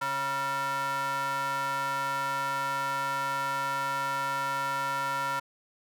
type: ring-modulated tone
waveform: square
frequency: 206.4 Hz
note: G#3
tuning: 10 cents flat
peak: -26 dBFS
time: 0.01-5.4 s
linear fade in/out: 10 ms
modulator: 1170 Hz
effects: none